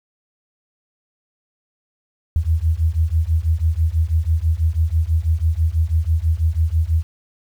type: beating tone pair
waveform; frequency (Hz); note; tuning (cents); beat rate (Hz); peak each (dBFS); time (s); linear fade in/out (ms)
sine; 77.8 / 83.9; D#2 / E2; 0 / +31; 6.1; -18; 2.36-7.03; 0
effects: 8-bit